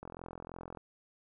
click train, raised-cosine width 1 ms, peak -30 dBFS, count 33, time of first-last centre 0.03-0.772 s, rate 43.1 Hz, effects none

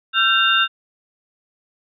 sine tone cluster, 1355 / 1560 / 2789 / 3632 Hz, E6 / G6 / F7 / A#7, +47 / -9 / -3 / -46 cents, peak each -19 dBFS, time 0.13-0.68 s, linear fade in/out 50 ms, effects none

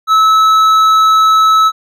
triangle tone with hard clipping, 1300 Hz, E6, 24 cents flat, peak -7 dBFS, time 0.07-1.72 s, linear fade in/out 50 ms, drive 10 dB, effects none

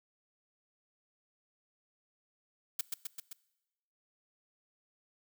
blue noise with echo, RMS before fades -32 dBFS, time 2.79-2.81 s, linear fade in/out 5 ms, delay 130 ms, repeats 4, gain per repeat -3 dB, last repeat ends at 3.33 s, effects noise-tail reverb RT60 1.0 s tail -21 dB re dry

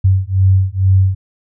sine beating tone pair, 94.1 / 96.3 Hz, F#2 / G2, +30 / -30 cents, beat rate 2.2 Hz, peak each -12 dBFS, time 0.04-1.15 s, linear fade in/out 10 ms, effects none

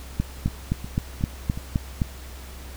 two click trains, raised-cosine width 5 ms, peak -9 / -20 dBFS, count 8 / 4, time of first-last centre 0.2-2.018 / 0.48-1.575 s, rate 3.85 / 2.74 Hz, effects added 65 Hz sine -38 dBFS peak until 2.76 s + pink hiss -44 dBFS RMS until 2.76 s

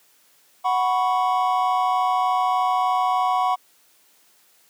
triangle chord, F# suspended fourth, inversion none, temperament just, 740 / 986.7 / 1110 Hz, F#5 / B5 / C#6, 0 / -2 / +2 cents, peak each -19 / -22 / -22 dBFS, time 0.64-3.56 s, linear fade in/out 20 ms, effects white hiss -58 dBFS RMS until 4.69 s + high-pass 200 Hz 12 dB/octave

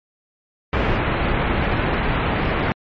pink low-pass noise, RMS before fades -20 dBFS, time 0.73-2.72 s, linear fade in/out 0 ms, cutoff 2600 Hz, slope 24 dB/octave, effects MP3 32 kbps

